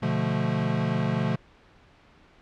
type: chord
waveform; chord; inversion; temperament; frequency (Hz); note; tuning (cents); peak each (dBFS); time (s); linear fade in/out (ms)
square; B half-diminished seventh; none; equal; 123.47 / 146.83 / 174.61 / 220; B2 / D3 / F3 / A3; 0 / 0 / 0 / 0; -30; 0.02-1.36; 10
effects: pink hiss -56 dBFS RMS until 2.41 s + low-pass 3000 Hz 12 dB/octave